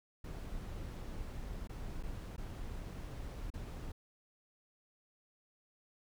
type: noise with dropouts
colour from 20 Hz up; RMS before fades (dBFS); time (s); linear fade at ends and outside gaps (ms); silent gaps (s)
brown; -43; 0.24-3.92; 5; 1.674-1.693 / 2.028-2.033 / 2.365-2.379 / 3.503-3.538
effects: none